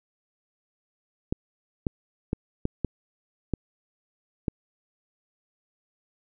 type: clicks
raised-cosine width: 3 ms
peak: -12 dBFS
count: 7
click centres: 1.325 / 1.868 / 2.331 / 2.654 / 2.847 / 3.537 / 4.482 s
effects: none